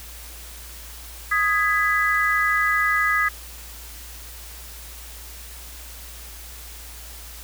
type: chord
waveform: sine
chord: G# minor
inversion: second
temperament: just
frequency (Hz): 1245.9 / 1661.2 / 1993.5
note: D#6 / G#6 / B6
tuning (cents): +2 / 0 / +16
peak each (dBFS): -22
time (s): 1.31-3.29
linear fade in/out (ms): 10
effects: added 58 Hz sine -40 dBFS peak until 7.43 s + white hiss -41 dBFS RMS until 7.43 s